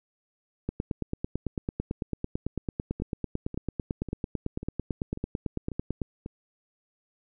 two click trains, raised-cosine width 3 ms, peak -16 / -23 dBFS, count 49 / 7, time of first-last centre 0.69-6.017 / 3-6.261 s, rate 9.01 / 1.84 Hz, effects none

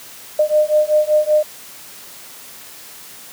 sine beating tone pair, 605 / 610.2 Hz, D#5 / D#5, -49 / -34 cents, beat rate 5.2 Hz, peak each -15 dBFS, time 0.39-1.43 s, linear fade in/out 5 ms, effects white hiss -38 dBFS RMS until 3.32 s + high-pass 100 Hz 12 dB/octave

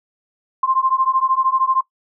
sine beating tone pair, 1046.5 / 1059.5 Hz, C6 / C6, 0 / +21 cents, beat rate 13 Hz, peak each -18 dBFS, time 0.63-1.81 s, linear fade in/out 5 ms, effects noise-tail reverb RT60 0.1 s tail -18 dB re dry

